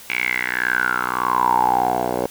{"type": "tone with band-pass filter sweep", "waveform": "10% pulse", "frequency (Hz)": 61.74, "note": "B1", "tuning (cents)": 0, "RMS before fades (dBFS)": -20, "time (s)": [0.1, 2.26], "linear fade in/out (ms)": 0, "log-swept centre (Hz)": [2400, 570], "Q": 10, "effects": ["white hiss -41 dBFS RMS until 2.3 s"]}